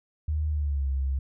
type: tone with pitch glide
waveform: sine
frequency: 76.4 to 67.28 Hz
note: D#2 to C2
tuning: -31 to +49 cents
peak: -24 dBFS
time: 0.28-1.19 s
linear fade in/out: 5 ms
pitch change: -220 cents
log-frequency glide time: 0.5-0.89 s
effects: none